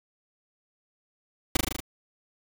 pink noise with echo, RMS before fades -22 dBFS, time 1.55-1.57 s, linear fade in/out 5 ms, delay 39 ms, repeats 6, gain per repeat -2 dB, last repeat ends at 1.804 s, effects none

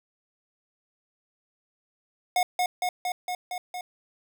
square tone with echo, 724 Hz, F#5, 38 cents flat, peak -21 dBFS, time 2.36-2.43 s, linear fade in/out 2 ms, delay 230 ms, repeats 6, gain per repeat -2 dB, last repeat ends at 3.81 s, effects none

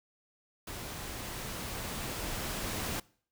pink noise with level ramp, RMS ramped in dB -42 to -35 dBFS, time 0.67-3 s, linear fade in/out 5 ms, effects noise-tail reverb RT60 0.5 s tail -23 dB re dry

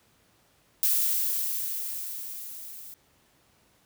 violet noise with level ramp, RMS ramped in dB -23 to -44 dBFS, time 0.83-2.94 s, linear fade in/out 0 ms, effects pink hiss -64 dBFS RMS until 3.85 s + high-pass 60 Hz 12 dB/octave

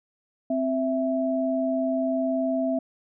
sine tone pair together, 261.6 / 659.3 Hz, C4 / E5, 0 / 0 cents, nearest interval octave + major third, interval 1600 cents, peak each -25 dBFS, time 0.5-2.79 s, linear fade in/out 5 ms, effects none

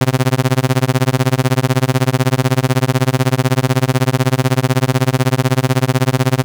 sawtooth tone with tremolo, 129.6 Hz, C3, 16 cents flat, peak -4 dBFS, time 0.01-6.44 s, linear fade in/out 0 ms, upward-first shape sine, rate 16 Hz, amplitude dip 100%, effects 7-bit

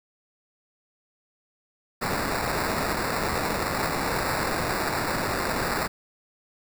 violet noise with sample-and-hold, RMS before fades -27 dBFS, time 2.01-5.88 s, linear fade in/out 20 ms, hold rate 3150 Hz, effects none

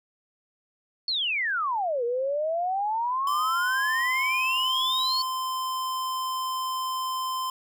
sine exponential two-way sweep, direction down then up, 4476 to 465.5 to 4476 Hz, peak -24 dBFS, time 1.08-5.22 s, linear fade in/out 2 ms, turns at 2.04 s
square tone, 1035 Hz, C6, 19 cents flat, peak -28 dBFS, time 3.27-7.5 s, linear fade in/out 2 ms
effects none

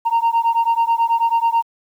sine beating tone pair, 919 / 928.2 Hz, A#5 / A#5, -25 / -8 cents, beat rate 9.2 Hz, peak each -15 dBFS, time 0.05-1.63 s, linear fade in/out 20 ms, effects tanh soft clip ceiling -11 dBFS + 8-bit

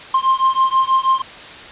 triangle beating tone pair, 1053 / 1059.2 Hz, C6 / C6, +11 / +21 cents, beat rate 6.2 Hz, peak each -14 dBFS, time 0.14-1.22 s, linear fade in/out 5 ms, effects white hiss -35 dBFS RMS until 1.71 s + resampled to 8000 Hz

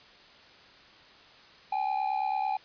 triangle ring-modulated tone, 810 Hz, G#5, 43 cents flat, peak -22 dBFS, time 1.72-2.57 s, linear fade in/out 5 ms, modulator 34.5 Hz, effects white hiss -54 dBFS RMS until 2.64 s + resampled to 11025 Hz

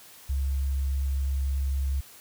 sine tone, 68.1 Hz, C#2, 30 cents flat, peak -24 dBFS, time 0.29-2.01 s, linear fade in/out 10 ms, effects white hiss -50 dBFS RMS until 2.2 s

